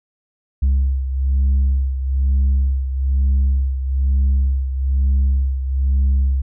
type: beating tone pair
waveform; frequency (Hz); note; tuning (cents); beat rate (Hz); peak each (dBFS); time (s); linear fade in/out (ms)
sine; 66.9 / 68; C2 / C#2; +39 / -33; 1.1; -13 / -19; 0.62-6.42; 10
effects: tanh soft clip ceiling -11 dBFS